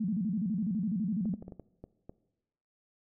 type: tone with vibrato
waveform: sine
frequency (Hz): 197.6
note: G3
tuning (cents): +14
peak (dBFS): -28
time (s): 0-1.35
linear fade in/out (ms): 10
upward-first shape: square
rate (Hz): 12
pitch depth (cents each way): 180
type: clicks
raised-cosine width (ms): 2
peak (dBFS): -31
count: 8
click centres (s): 1.256 / 1.339 / 1.425 / 1.481 / 1.522 / 1.597 / 1.84 / 2.095
effects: noise-tail reverb RT60 1.0 s tail -19 dB re dry